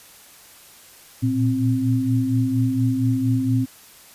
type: tone cluster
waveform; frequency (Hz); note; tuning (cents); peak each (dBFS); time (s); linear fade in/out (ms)
sine; 115.1 / 119.4 / 262; A#2 / A#2 / C4; -22 / +42 / +2; -22 / -24 / -20; 1.22-3.66; 20
effects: white hiss -47 dBFS RMS until 4.14 s + resampled to 32000 Hz